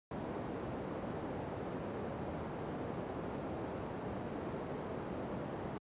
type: low-pass noise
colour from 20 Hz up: white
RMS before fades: -41 dBFS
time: 0.11-5.78 s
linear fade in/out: 2 ms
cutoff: 550 Hz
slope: 12 dB/octave
effects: high-pass 80 Hz 12 dB/octave + resampled to 8000 Hz